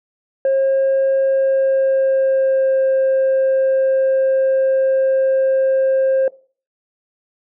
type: tone with pitch glide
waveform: sine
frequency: 538 to 531.2 Hz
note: C5 to C5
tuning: +48 to +26 cents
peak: -10 dBFS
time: 0.45-6.28 s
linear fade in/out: 2 ms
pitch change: -22 cents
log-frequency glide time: 1.2-2.81 s
effects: noise-tail reverb RT60 0.4 s tail -22 dB re dry + tanh soft clip ceiling -11 dBFS